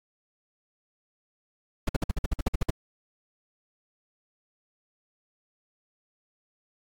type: noise bursts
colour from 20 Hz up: brown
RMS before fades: -23 dBFS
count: 12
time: 1.87-2.705 s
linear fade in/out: 5 ms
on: 21 ms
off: 53 ms
effects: AAC 64 kbps